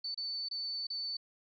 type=tone with dropouts; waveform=sine; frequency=4510 Hz; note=C#8; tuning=29 cents sharp; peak=-35 dBFS; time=0.04-1.17 s; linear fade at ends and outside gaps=5 ms; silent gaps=0.146-0.175 / 0.487-0.511 / 0.87-0.901 s; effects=none